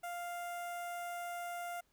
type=tone with notch filter; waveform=sawtooth; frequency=698.5 Hz; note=F5; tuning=in tune; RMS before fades=-42 dBFS; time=0.03-1.81 s; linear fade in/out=10 ms; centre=4300 Hz; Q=0.78; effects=pink hiss -75 dBFS RMS until 1.92 s